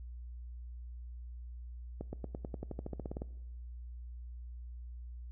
accelerating click train, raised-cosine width 2 ms, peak -26 dBFS, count 16, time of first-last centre 2.01-3.219 s, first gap 120 ms, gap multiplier 0.94, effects noise-tail reverb RT60 1.0 s tail -21 dB re dry + added 60 Hz sine -43 dBFS peak until 5.31 s

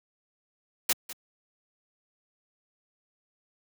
white noise with echo, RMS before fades -24 dBFS, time 0.89-0.93 s, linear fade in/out 5 ms, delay 200 ms, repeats 1, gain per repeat -15 dB, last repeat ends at 1.13 s, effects high-pass 150 Hz 12 dB/octave

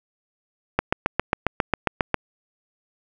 click train, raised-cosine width 0.5 ms, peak -3 dBFS, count 11, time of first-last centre 0.79-2.143 s, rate 7.39 Hz, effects none

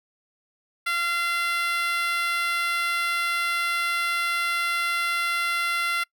10% pulse tone with high-pass filter, 687 Hz, F5, 29 cents flat, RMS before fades -25 dBFS, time 0.86-6.04 s, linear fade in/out 10 ms, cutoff 1600 Hz, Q 8, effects noise-tail reverb RT60 0.1 s tail -26 dB re dry

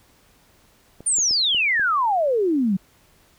clicks, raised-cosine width 2 ms, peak -26 dBFS, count 5, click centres 1.006 / 1.185 / 1.31 / 1.547 / 1.796 s
sine exponential sweep, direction down, 9310 to 180.1 Hz, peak -17 dBFS, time 1.06-2.77 s, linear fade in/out 10 ms
effects pink hiss -57 dBFS RMS until 3.38 s

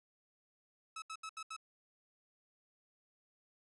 sawtooth tone bursts, 1296 Hz, E6, 30 cents flat, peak -39 dBFS, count 5, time 0.96-1.565 s, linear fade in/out 5 ms, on 61 ms, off 75 ms, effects resampled to 24000 Hz

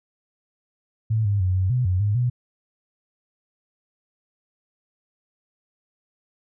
sine tone with pitch steps, 110.4 / 101.4 / 92.1 / 93.6 / 125.4 / 91.7 / 103.3 / 123.1 Hz, A2 / G#2 / F#2 / F#2 / B2 / F#2 / G#2 / B2, +6 / -41 / -7 / +20 / +27 / -15 / -9 / -5 cents, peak -18 dBFS, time 1.1-2.3 s, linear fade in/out 10 ms, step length 150 ms, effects none

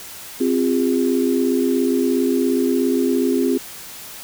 sine chord, F minor, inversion second, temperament equal with one note detuned, 261.6 / 349.2 / 406.3 Hz, C4 / F4 / Ab4, 0 / 0 / -38 cents, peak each -18 / -21 / -21 dBFS, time 0.4-3.58 s, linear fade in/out 10 ms, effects white hiss -36 dBFS RMS until 4.23 s

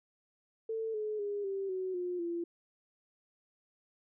sine tone with pitch steps, 446.2 / 426.8 / 408.2 / 390.5 / 373.5 / 357.2 / 341.7 Hz, A4 / G#4 / G#4 / G4 / F#4 / F4 / F4, +24 / +47 / -30 / -7 / +16 / +39 / -38 cents, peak -33 dBFS, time 0.69-2.44 s, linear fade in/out 5 ms, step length 250 ms, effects none

